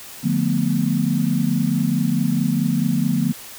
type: chord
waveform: sine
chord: B half-diminished seventh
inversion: first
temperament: just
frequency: 148.16 / 177.8 / 222.2 / 246.9 Hz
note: D3 / F3 / A3 / B3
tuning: +16 / +31 / +17 / 0 cents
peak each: -23 / -22 / -22 / -22 dBFS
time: 0.23-3.33 s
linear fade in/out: 20 ms
effects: white hiss -38 dBFS RMS until 3.58 s